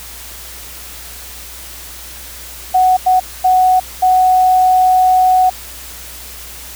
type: tone bursts at uneven times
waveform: sine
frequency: 741 Hz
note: F#5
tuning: 2 cents sharp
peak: -7 dBFS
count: 4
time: 2.74-2.97 / 3.06-3.2 / 3.44-3.8 / 4.02-5.5 s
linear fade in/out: 10 ms
effects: added 60 Hz sine -37 dBFS peak until 6.75 s + white hiss -32 dBFS RMS until 6.75 s